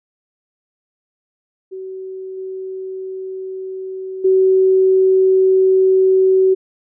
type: tone with level steps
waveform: sine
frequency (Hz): 378.2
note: F#4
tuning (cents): +38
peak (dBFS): -26 / -24 / -9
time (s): 1.71-6.55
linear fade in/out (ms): 20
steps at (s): 2.37 / 4.24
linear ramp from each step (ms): 10
effects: none